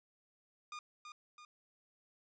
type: tone with echo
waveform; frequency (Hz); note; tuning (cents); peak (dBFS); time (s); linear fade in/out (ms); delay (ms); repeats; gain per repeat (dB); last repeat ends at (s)
sawtooth; 1217; D#6; -39; -40; 0.72-0.79; 2; 330; 2; -5; 1.45
effects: resampled to 16000 Hz